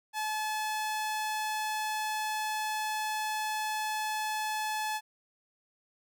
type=tone; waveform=sawtooth; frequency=860 Hz; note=A5; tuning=40 cents flat; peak=-27 dBFS; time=0.13-5.01 s; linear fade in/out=50 ms; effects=none